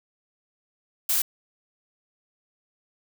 blue noise, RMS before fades -23 dBFS, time 1.09-1.22 s, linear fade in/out 5 ms, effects none

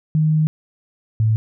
sine tone pair in turn, 155.5 / 109.96 Hz, D#3 / A2, -1 / -1 cents, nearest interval tritone, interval 600 cents, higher first, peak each -13 dBFS, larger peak neither, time 0.15-0.47 / 1.2-1.36 s, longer first, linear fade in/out 0 ms, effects none

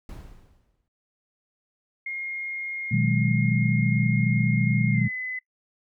brown noise with exponential decay, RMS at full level -36 dBFS, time 0.09-0.88 s, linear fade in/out 2 ms, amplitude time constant 170 ms
sine tone with pitch glide, 2138 to 2018 Hz, C7 to B6, +37 to +37 cents, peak -29 dBFS, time 2.06-5.39 s, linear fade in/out 5 ms, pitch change -100 cents, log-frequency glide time 4.91-5.08 s
sine chord, G# minor seventh, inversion first, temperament equal with one note detuned, 120.93 / 155.56 / 185 / 207.7 Hz, B2 / D#3 / F#3 / G#3, -36 / 0 / 0 / 0 cents, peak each -23 / -25 / -27 / -26 dBFS, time 2.91-5.08 s, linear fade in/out 10 ms
effects noise-tail reverb RT60 0.1 s tail -21 dB re dry

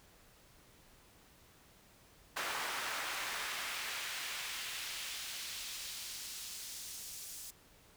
brown noise with high-pass filter sweep, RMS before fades -42 dBFS, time 2.36-7.51 s, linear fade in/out 10 ms, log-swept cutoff 1100 to 7300 Hz, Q 0.93, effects pink hiss -63 dBFS RMS until 7.96 s

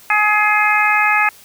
harmonic tone, 421.3 Hz, G#4, 25 cents sharp, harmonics 2 / 3 / 4 / 5 / 6, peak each -18 / -18 / -18 / -18 / -18 dBFS, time 0.1-1.29 s, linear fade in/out 2 ms, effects white hiss -44 dBFS RMS until 1.44 s

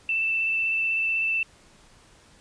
sine tone with vibrato, 2658 Hz, E7, 14 cents sharp, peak -22 dBFS, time 0.09-1.43 s, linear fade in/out 2 ms, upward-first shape square, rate 16 Hz, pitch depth 11 cents each way, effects pink hiss -55 dBFS RMS until 2.4 s + resampled to 22050 Hz

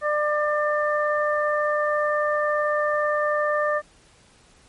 harmonic tone, 597 Hz, D5, 28 cents sharp, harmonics 1 / 2 / 3, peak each -22 / -25 / -27 dBFS, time 0.01-3.82 s, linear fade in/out 50 ms, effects pink hiss -55 dBFS RMS until 4.68 s + MP3 48 kbps

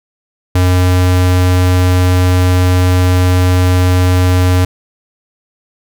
square tone, 90.8 Hz, F#2, 32 cents flat, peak -8 dBFS, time 0.55-4.65 s, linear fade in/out 5 ms, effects none

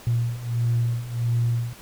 sine beating tone pair, 117.2 / 118.7 Hz, A#2 / A#2, +10 / +32 cents, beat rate 1.5 Hz, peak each -25 / -22 dBFS, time 0.07-1.73 s, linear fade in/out 0 ms, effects tanh soft clip ceiling -14 dBFS + pink hiss -45 dBFS RMS until 1.81 s

